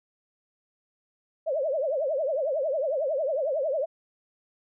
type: tone with vibrato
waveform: sine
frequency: 582 Hz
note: D5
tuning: 16 cents flat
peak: -24 dBFS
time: 1.46-3.86 s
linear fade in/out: 20 ms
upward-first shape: triangle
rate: 11 Hz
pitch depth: 250 cents each way
effects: none